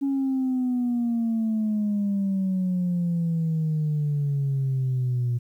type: exponential sweep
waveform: sine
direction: down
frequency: 278.4 to 119.8 Hz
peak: -20 dBFS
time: 0.01-5.39 s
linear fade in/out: 20 ms
effects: tanh soft clip ceiling -19 dBFS + 10-bit